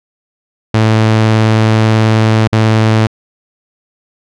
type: tone with dropouts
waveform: sawtooth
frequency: 110.2 Hz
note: A2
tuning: 3 cents sharp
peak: -3 dBFS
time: 0.74-3.07 s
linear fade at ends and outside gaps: 5 ms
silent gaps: 2.476-2.526 s
effects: low-pass 5000 Hz 12 dB/octave